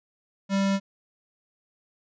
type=tone; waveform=square; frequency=196 Hz; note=G3; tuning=in tune; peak=-22 dBFS; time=0.49-0.8 s; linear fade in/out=50 ms; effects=resampled to 16000 Hz